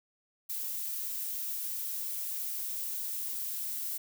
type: noise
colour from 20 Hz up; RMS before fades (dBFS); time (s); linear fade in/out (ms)
violet; -36; 0.49-3.98; 10
effects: none